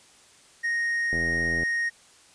triangle tone, 1864.7 Hz, A#6, in tune, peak -22 dBFS, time 0.63-1.9 s, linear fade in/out 20 ms
click train, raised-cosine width 2 ms, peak -20 dBFS, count 43, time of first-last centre 1.13-1.633 s, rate 83.5 Hz
effects white hiss -55 dBFS RMS until 2.34 s + resampled to 22050 Hz

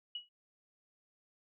sine tone with exponential decay, 2919 Hz, F#7, 24 cents flat, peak -35 dBFS, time 0.15-0.29 s, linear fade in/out 5 ms, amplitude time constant 30 ms, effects none

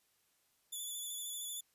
5% pulse tone with vibrato, 3465 Hz, A7, 27 cents flat, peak -33 dBFS, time 0.72-1.61 s, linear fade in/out 10 ms, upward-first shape square, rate 13 Hz, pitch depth 31 cents each way, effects white hiss -75 dBFS RMS until 1.74 s + resampled to 32000 Hz

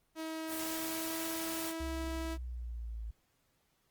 sawtooth tone with pitch glide, 319.8 to 326.1 Hz, D#4 to E4, +48 to -19 cents, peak -34 dBFS, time 0.15-2.38 s, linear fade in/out 50 ms, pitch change +33 cents, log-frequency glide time 0.46-1.31 s
white noise, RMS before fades -41 dBFS, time 0.47-1.74 s, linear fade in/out 50 ms
sine linear sweep, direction down, 68.3 to 54.3 Hz, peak -38 dBFS, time 1.8-3.11 s, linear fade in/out 5 ms
effects pink hiss -75 dBFS RMS until 3.9 s + Opus 24 kbps

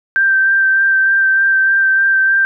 sine tone with vibrato, 1568 Hz, G6, in tune, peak -9 dBFS, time 0.16-2.45 s, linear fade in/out 0 ms, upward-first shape sine, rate 3.3 Hz, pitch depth 15 cents each way, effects none

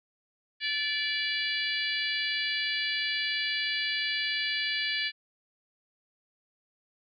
harmonic tone with a mistuned harmonic, 581 Hz, D5, 19 cents flat, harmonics 3 / 4 / 5 / 6 / 7 / 8, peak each -33 / -34 / -35 / -36 / -36 / -37 dBFS, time 0.6-5.12 s, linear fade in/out 50 ms, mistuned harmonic 6, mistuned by -30 cents, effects none

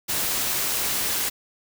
white noise, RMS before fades -25 dBFS, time 0.08-1.3 s, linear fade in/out 20 ms, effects none

